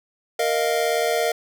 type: chord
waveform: square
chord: Bb suspended fourth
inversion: none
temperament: just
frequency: 466.2 / 621.6 / 699.2 Hz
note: Bb4 / Eb5 / F5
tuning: 0 / -2 / +2 cents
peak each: -24 / -25 / -25 dBFS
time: 0.39-1.32 s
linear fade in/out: 5 ms
effects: none